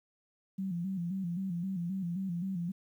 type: tone with vibrato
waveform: sine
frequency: 181.6 Hz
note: F#3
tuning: 32 cents flat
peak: -32 dBFS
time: 0.58-2.72 s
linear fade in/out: 10 ms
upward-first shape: square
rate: 3.8 Hz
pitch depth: 96 cents each way
effects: 11-bit